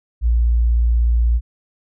sine tone, 58.27 Hz, A#1, in tune, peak -12 dBFS, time 0.21-1.41 s, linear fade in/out 50 ms, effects none

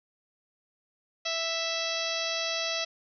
harmonic tone, 659.3 Hz, E5, in tune, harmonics 1 / 2 / 3 / 4 / 5 / 6 / 7 / 8 / 9, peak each -35 / -40 / -39 / -36 / -37 / -36 / -39 / -37 / -40 dBFS, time 1.25-2.85 s, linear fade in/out 10 ms, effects none

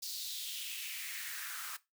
white noise with high-pass filter sweep, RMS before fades -42 dBFS, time 0.02-1.77 s, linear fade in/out 10 ms, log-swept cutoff 4700 to 1200 Hz, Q 3.4, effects noise-tail reverb RT60 0.2 s tail -17 dB re dry

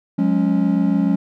triangle chord, F# suspended second, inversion none, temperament equal with one note detuned, 180.77 / 207.7 / 277.2 Hz, F#3 / G#3 / C#4, -40 / 0 / 0 cents, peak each -17 dBFS, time 0.18-1.16 s, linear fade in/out 10 ms, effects none

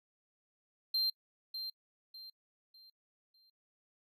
triangle tone with echo, 4160 Hz, C8, 11 cents flat, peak -28 dBFS, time 0.94-1.1 s, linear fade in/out 5 ms, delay 600 ms, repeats 4, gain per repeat -9 dB, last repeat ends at 3.5 s, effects noise-tail reverb RT60 0.1 s tail -26 dB re dry

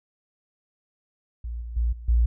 sine tone with level steps, 58.27 Hz, A#1, in tune, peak -29 / -32 / -20 / -36 / -16 dBFS, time 1.44-2.26 s, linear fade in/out 5 ms, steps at 1.61 / 1.76 / 1.92 / 2.08 s, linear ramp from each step 10 ms, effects none

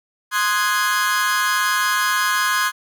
40% pulse chord, Ab dominant seventh, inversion first, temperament equal, 1046.5 / 1244.5 / 1480 / 1661.2 Hz, C6 / Eb6 / Gb6 / Ab6, 0 / 0 / 0 / 0 cents, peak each -21 / -24 / -24 / -20 dBFS, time 0.31-2.72 s, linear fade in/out 50 ms, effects none

